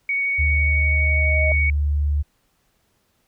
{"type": "tone with vibrato", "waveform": "sine", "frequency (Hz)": 2234, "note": "C#7", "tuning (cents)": 13, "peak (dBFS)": -19, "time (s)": [0.09, 1.7], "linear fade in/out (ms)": 2, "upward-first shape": "triangle", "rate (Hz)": 12, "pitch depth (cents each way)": 11}
{"type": "tone with exponential growth", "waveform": "sine", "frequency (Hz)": 623, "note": "D#5", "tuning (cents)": 2, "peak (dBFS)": -21, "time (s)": [0.14, 1.52], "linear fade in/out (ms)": 1, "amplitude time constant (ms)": 300}
{"type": "tone with pitch glide", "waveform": "sine", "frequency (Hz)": [73.42, 73], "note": ["D2", "D2"], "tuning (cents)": [0, -10], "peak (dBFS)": -17, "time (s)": [0.38, 2.23], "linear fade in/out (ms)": 20, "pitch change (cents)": -10, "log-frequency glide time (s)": [1.53, 1.59]}
{"effects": ["pink hiss -66 dBFS RMS until 3.27 s"]}